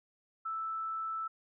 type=tone; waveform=sine; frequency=1318.5 Hz; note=E6; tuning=in tune; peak=-34 dBFS; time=0.45-1.28 s; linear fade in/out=10 ms; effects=none